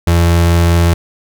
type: tone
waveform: 35% pulse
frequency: 85.1 Hz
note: F2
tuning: 44 cents flat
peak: -6 dBFS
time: 0.07-0.94 s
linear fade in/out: 5 ms
effects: none